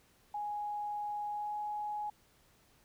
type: tone with pitch glide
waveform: sine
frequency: 830.6 to 836.9 Hz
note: G#5 to G#5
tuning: 0 to +13 cents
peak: -35 dBFS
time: 0.34-2.1 s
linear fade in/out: 5 ms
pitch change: +13 cents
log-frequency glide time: 1.29-1.55 s
effects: pink hiss -67 dBFS RMS until 2.84 s